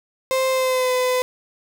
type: tone with pitch glide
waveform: 35% pulse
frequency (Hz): 523.3 to 505.2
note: C5 to B4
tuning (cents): 0 to +39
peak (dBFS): -16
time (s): 0.31-1.22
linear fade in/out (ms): 0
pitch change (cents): -61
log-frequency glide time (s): 0.5-0.92
effects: none